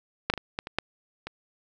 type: clicks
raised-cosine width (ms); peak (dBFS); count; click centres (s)
0.3; -7 / -8 / -18 / -13 / -20 / -8 / -19; 7; 0.3 / 0.338 / 0.377 / 0.589 / 0.671 / 0.786 / 1.27
effects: none